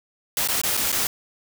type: noise with dropouts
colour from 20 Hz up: white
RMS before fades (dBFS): -23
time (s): 0.37-1.07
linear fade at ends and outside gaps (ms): 1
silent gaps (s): 0.475-0.486 / 0.615-0.635 / 0.769-0.774 / 0.918-0.926
effects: none